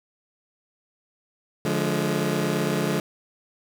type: chord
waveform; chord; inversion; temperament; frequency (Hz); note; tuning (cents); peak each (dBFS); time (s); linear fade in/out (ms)
20% pulse; D diminished; none; just; 146.83 / 176.2 / 211.4; D3 / F3 / Ab3; 0 / +16 / +31; -22 / -22 / -22; 1.65-3; 2
effects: none